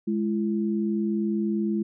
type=tone pair together; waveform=sine; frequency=209.6 / 338.2 Hz; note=G#3 / E4; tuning=+16 / +44 cents; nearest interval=minor sixth; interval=828 cents; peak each=-24 / -28 dBFS; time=0.07-1.83 s; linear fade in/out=10 ms; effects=none